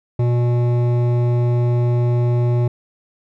triangle tone with hard clipping, 120.9 Hz, B2, 36 cents flat, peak -16 dBFS, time 0.19-2.68 s, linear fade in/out 5 ms, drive 16 dB, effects none

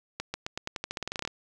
accelerating click train, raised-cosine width 0.2 ms, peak -15 dBFS, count 17, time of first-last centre 0.2-1.275 s, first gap 140 ms, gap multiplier 0.89, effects none

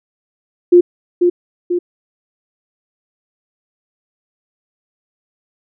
sine tone with echo, 352.5 Hz, F4, 16 cents sharp, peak -3 dBFS, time 0.72-0.81 s, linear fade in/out 10 ms, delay 490 ms, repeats 2, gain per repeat -5 dB, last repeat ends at 1.79 s, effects none

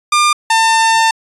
sawtooth tone pair in turn, 1200 / 899 Hz, D6 / A5, +37 / +37 cents, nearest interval perfect fourth, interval 500 cents, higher first, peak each -5 dBFS, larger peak neither, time 0.12-0.33 / 0.5-1.11 s, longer second, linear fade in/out 5 ms, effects resampled to 24000 Hz

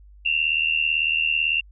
sine tone pair together, 2700 / 2778 Hz, E7 / F7, +41 / -10 cents, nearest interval unison, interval 49 cents, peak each -22 dBFS, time 0.25-1.61 s, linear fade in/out 10 ms, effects added 50 Hz sine -45 dBFS peak until 1.71 s

